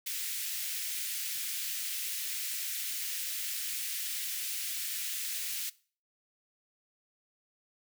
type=high-pass noise; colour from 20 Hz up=white; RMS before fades=-36 dBFS; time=0.06-5.7 s; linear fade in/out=10 ms; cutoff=1900 Hz; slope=24 dB/octave; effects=noise-tail reverb RT60 0.4 s tail -20 dB re dry